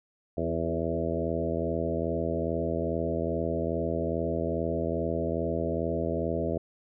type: harmonic tone with a mistuned harmonic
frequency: 82.41 Hz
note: E2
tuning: in tune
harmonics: 1 / 2 / 3 / 4 / 5 / 6 / 7 / 8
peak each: -35 / -35 / -35 / -35 / -35 / -35 / -35 / -35 dBFS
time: 0.37-6.58 s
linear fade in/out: 5 ms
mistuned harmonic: 4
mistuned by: +22 cents
effects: none